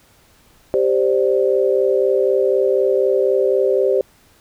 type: chord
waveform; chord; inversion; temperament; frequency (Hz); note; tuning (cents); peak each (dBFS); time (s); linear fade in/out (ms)
sine; G suspended fourth; none; equal; 392 / 523.3 / 587.3; G4 / C5 / D5; 0 / 0 / 0; -16 / -17 / -21; 0.74-4.01; 0
effects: pink hiss -53 dBFS RMS until 4.4 s